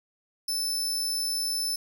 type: tone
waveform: sawtooth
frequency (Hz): 5274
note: E8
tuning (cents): 0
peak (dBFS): -24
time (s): 0.48-1.76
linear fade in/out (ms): 5
effects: none